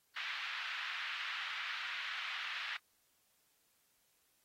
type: band-pass noise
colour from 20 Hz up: pink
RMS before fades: -42 dBFS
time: 0.16-2.77 s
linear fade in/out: 5 ms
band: 1400 to 3400 Hz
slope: 24 dB/octave
effects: white hiss -75 dBFS RMS until 4.44 s + AAC 48 kbps